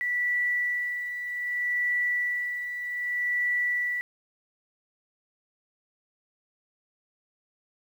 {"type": "tone with tremolo", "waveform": "sine", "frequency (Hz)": 1959, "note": "B6", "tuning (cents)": -15, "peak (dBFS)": -23, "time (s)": [0.01, 4.01], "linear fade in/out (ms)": 0, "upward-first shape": "sine", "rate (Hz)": 0.64, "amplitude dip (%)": 60, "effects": ["9-bit"]}